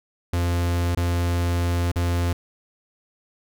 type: tone with dropouts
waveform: 45% pulse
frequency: 86.8 Hz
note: F2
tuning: 10 cents flat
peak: -20 dBFS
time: 0.33-2.33 s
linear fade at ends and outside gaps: 5 ms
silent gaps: 0.95-0.971 / 1.917-1.958 s
effects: none